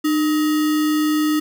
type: tone with sample-and-hold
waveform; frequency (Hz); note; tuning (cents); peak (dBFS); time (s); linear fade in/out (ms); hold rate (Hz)
sine; 304.5; D#4; -37; -15; 0.04-1.4; 10; 1575
effects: none